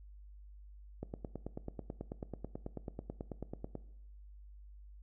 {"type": "click train", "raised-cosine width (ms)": 2, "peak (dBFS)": -27, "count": 26, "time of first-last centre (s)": [1.03, 3.753], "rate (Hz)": 9.18, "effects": ["noise-tail reverb RT60 0.8 s tail -18 dB re dry", "added 50 Hz sine -51 dBFS peak until 5.02 s"]}